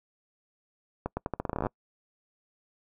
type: accelerating click train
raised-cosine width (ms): 1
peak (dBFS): -16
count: 16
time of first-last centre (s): 1.06-1.668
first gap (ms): 110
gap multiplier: 0.83
effects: noise-tail reverb RT60 0.1 s tail -26 dB re dry